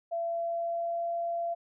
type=tone with pitch glide; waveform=sine; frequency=675 to 682.1 Hz; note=E5 to F5; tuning=+41 to -41 cents; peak=-29 dBFS; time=0.11-1.55 s; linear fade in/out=20 ms; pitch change=+18 cents; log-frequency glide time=0.25-1.11 s; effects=none